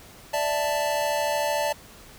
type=chord; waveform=square; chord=D suspended second; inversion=none; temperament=just; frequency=587.3 / 660.7 / 881 Hz; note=D5 / E5 / A5; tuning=0 / +4 / +2 cents; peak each=-27 / -31 / -28 dBFS; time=0.33-1.73 s; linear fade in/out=10 ms; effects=pink hiss -48 dBFS RMS until 2.18 s